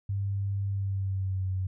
sine tone with pitch glide, 99.1 to 93.86 Hz, G2 to F#2, +19 to +25 cents, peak -27 dBFS, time 0.09-1.67 s, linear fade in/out 5 ms, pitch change -94 cents, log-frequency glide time 0.68-1.49 s, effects none

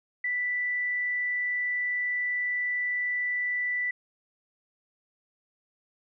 sine tone, 1975.5 Hz, B6, in tune, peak -26 dBFS, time 0.24-3.91 s, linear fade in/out 5 ms, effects none

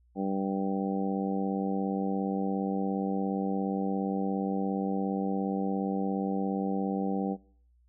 harmonic tone, 97.2 Hz, G2, 14 cents flat, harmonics 2 / 3 / 4 / 5 / 6 / 7 / 8, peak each -31 / -33 / -39 / -37 / -43 / -46 / -37 dBFS, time 0.15-7.37 s, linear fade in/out 50 ms, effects noise-tail reverb RT60 0.5 s tail -20 dB re dry + added 60 Hz sine -61 dBFS peak until 7.88 s

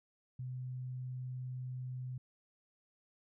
sine tone, 127.2 Hz, C3, 48 cents flat, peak -39 dBFS, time 0.39-2.18 s, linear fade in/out 5 ms, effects none

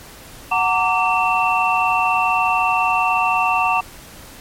sine tone cluster, 741 / 917 / 1162 / 2690 Hz, F#5 / A#5 / D6 / E7, +2 / -29 / -19 / +34 cents, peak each -20 dBFS, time 0.51-3.81 s, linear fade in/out 10 ms, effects pink hiss -40 dBFS RMS until 4.4 s + MP3 64 kbps

